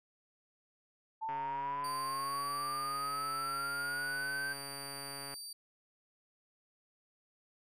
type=linear sweep; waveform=sine; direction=up; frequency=880 to 1568 Hz; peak=-35 dBFS; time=1.21-4.54 s; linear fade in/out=20 ms
type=click train; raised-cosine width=0.5 ms; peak=-32 dBFS; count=568; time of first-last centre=1.29-5.34 s; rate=140 Hz
type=tone; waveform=25% pulse; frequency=4644 Hz; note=D8; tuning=20 cents flat; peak=-39 dBFS; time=1.84-5.53 s; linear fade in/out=5 ms
effects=none